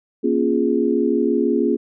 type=chord; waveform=sine; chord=Bb minor seventh; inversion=none; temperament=equal with one note detuned; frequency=237.4 / 277.2 / 349.2 / 415.3 Hz; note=Bb3 / Db4 / F4 / Ab4; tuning=+32 / 0 / 0 / 0 cents; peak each=-21 dBFS; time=0.23-1.77 s; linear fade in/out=20 ms; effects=none